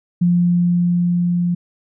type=tone with level ramp; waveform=sine; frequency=175.1 Hz; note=F3; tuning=5 cents sharp; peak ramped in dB=-11 to -15 dBFS; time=0.21-1.55 s; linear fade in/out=10 ms; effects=none